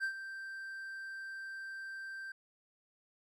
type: tone with ADSR envelope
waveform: triangle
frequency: 1568 Hz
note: G6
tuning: in tune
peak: -29 dBFS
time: 0-2.32 s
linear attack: 38 ms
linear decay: 88 ms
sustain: -11 dB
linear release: 4 ms
effects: none